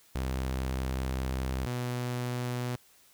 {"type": "tone pair in turn", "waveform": "sawtooth", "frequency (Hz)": [65.1, 123.25], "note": ["C2", "B2"], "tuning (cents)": [-8, -3], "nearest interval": "major seventh", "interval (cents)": 1105, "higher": "second", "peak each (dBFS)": [-26, -27], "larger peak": "first", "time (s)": [[0.15, 1.66], [1.66, 2.76]], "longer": "first", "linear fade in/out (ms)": 5, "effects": ["white hiss -61 dBFS RMS until 3.13 s"]}